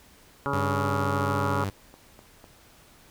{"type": "harmonic tone", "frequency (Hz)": 140.1, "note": "C#3", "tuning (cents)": 19, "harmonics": [1, 2, 3, 4, 6, 7, 8, 9, 10], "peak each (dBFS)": [-34, -34, -34, -34, -34, -34, -34, -34, -34], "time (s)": [0.46, 1.64], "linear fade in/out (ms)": 0}
{"type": "tone", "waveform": "sawtooth", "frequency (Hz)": 98, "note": "G2", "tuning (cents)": 0, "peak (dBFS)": -24, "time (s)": [0.53, 1.7], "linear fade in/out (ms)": 5}
{"type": "click train", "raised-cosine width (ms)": 1, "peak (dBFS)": -33, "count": 4, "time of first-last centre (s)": [1.69, 2.442], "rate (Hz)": 3.99}
{"effects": ["pink hiss -55 dBFS RMS until 3.1 s"]}